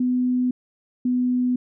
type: tone pair in turn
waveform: sine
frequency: 250.4 / 249.2 Hz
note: B3 / B3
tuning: +24 / +16 cents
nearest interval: unison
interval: 8 cents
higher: first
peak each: -18 dBFS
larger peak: neither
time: 0-0.51 / 1.05-1.56 s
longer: neither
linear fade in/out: 5 ms
effects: none